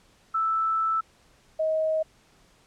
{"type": "tone pair in turn", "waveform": "sine", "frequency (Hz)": [1318.5, 631.7], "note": ["E6", "D#5"], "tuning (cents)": [0, 26], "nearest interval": "octave + minor second", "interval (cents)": 1274, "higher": "first", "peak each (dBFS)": -22, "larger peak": "neither", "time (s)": [[0.34, 1.01], [1.59, 2.03]], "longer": "first", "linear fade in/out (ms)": 10, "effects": ["pink hiss -60 dBFS RMS until 2.66 s", "low-pass 9000 Hz 12 dB/octave"]}